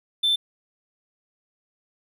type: tone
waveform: triangle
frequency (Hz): 3542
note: A7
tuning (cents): +11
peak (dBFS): -16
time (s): 0.23-0.36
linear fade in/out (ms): 10
effects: tanh soft clip ceiling -12 dBFS